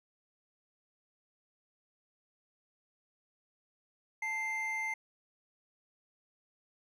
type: tone pair together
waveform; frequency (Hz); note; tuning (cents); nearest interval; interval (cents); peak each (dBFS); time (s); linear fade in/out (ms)
triangle; 880 / 2093; A5 / C7; 0 / 0; octave + minor third; 1500; -39 / -32; 4.22-4.94; 5
effects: none